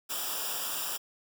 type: noise with comb filter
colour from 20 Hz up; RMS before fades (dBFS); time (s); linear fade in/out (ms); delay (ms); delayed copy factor
white; -34; 0.09-0.98; 20; 0.47; -0.85
effects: none